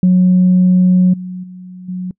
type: tone with level steps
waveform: sine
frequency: 182.6 Hz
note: F#3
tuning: 23 cents flat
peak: -5 / -22 / -29 / -19 dBFS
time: 0.03-2.11 s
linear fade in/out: 2 ms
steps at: 1.13 / 1.43 / 1.88 s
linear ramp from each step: 10 ms
effects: noise-tail reverb RT60 0.1 s tail -25 dB re dry + tanh soft clip ceiling -3 dBFS